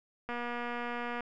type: click train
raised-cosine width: 0.5 ms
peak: -23 dBFS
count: 221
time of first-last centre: 0.29-1.207 s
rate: 240 Hz
effects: none